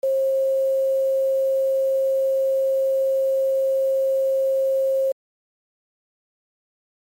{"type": "tone with quantisation", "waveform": "sine", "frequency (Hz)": 535, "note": "C5", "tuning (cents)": 38, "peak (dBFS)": -17, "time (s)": [0.03, 5.12], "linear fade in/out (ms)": 5, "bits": 7, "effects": ["MP3 64 kbps"]}